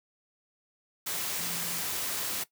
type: tone in noise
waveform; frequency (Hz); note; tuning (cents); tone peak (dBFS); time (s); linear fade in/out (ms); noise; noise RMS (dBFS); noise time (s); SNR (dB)
sine; 172; F3; -26; -44; 1.38-1.82; 10; white; -33; 1.06-2.44; -14
effects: noise-tail reverb RT60 0.1 s tail -17 dB re dry + high-pass 100 Hz 12 dB/octave

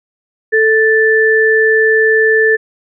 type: tone pair together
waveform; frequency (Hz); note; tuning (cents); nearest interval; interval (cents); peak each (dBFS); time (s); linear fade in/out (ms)
sine; 440 / 1760; A4 / A6; 0 / 0; 2 octaves; 2400; -10; 0.52-2.57; 20
effects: none

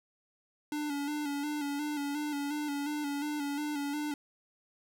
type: tone with vibrato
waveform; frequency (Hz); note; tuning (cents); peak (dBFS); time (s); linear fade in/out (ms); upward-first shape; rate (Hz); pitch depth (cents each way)
square; 291.5; D4; -13; -33; 0.72-4.14; 2; square; 2.8; 40
effects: none

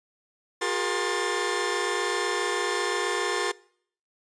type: tone cluster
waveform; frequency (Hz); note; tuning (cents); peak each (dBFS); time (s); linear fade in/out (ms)
sawtooth; 361 / 408.6 / 469.6 / 1057 / 1770; F#4 / G#4 / A#4 / C6 / A6; -43 / -28 / +13 / +17 / +10; -28; 0.61-3.52; 10
effects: noise-tail reverb RT60 0.6 s tail -23 dB re dry + resampled to 22050 Hz

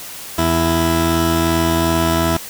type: tone pair together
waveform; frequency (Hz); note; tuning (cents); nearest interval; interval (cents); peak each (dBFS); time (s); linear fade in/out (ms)
15% pulse; 82.69 / 330.5; E2 / E4; +6 / +5; 2 octaves; 2399; -11; 0.38-2.37; 5
effects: white hiss -32 dBFS RMS until 2.49 s

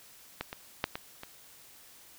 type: clicks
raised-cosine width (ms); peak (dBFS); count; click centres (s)
0.3; -17 / -22 / -11 / -19 / -25; 5; 0.41 / 0.529 / 0.841 / 0.955 / 1.234
effects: white hiss -55 dBFS RMS until 2.18 s

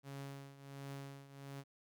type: tone with tremolo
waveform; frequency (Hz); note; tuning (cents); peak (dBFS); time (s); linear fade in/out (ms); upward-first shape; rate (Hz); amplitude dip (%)
sawtooth; 138.59; C#3; 0; -40; 0.03-1.64; 50; triangle; 1.4; 80
effects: none

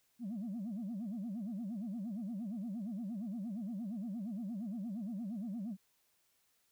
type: tone with vibrato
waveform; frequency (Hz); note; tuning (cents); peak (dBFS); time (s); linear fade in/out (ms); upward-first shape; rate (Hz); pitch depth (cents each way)
sine; 213.4; G#3; +47; -36; 0.19-5.77; 50; sine; 8.6; 240
effects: tanh soft clip ceiling -36 dBFS + white hiss -75 dBFS RMS until 6.71 s

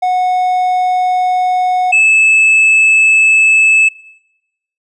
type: tone pair in turn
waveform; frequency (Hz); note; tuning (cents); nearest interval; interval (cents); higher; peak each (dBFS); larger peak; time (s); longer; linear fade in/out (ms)
triangle; 733 / 2612; F#5 / E7; -16 / -17; octave + minor seventh; 2199; second; -8 / -4; second; 0.02-1.92 / 1.92-3.89; second; 10
effects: noise-tail reverb RT60 0.9 s tail -22 dB re dry + resampled to 24000 Hz

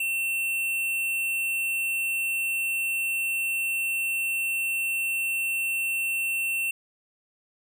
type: tone with hard clipping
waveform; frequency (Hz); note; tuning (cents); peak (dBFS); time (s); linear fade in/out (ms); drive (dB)
triangle; 2700; E7; +41; -26; 0-6.71; 5; 18
effects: none

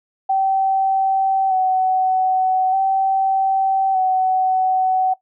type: tone with vibrato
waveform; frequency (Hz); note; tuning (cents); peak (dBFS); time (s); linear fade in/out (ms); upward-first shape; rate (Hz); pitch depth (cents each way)
sine; 761; F#5; +48; -14; 0.29-5.14; 10; square; 0.41; 24
effects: noise-tail reverb RT60 0.1 s tail -17 dB re dry

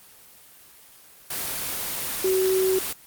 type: tone in noise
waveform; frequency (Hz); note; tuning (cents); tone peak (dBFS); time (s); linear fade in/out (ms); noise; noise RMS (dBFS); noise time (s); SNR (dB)
sine; 376.9; F#4; +32; -19; 2.24-2.79; 5; white; -29; 1.3-2.93; +7
effects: white hiss -50 dBFS RMS until 3.06 s + Opus 24 kbps

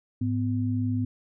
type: tone pair together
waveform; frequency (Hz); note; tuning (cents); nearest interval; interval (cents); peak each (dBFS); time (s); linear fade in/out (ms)
sine; 105.7 / 251.4; G#2 / B3; +31 / +31; octave + minor third; 1500; -26 / -27; 0.21-1.05; 5
effects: none

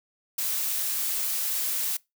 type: noise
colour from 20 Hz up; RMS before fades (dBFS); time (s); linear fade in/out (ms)
blue; -28; 0.38-1.97; 5
effects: noise-tail reverb RT60 0.2 s tail -23 dB re dry

